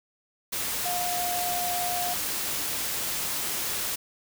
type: tone in noise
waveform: sine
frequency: 711 Hz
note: F5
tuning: 31 cents sharp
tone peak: -29 dBFS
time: 0.85-2.14 s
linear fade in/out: 10 ms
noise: white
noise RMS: -30 dBFS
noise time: 0.52-3.96 s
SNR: -2 dB
effects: none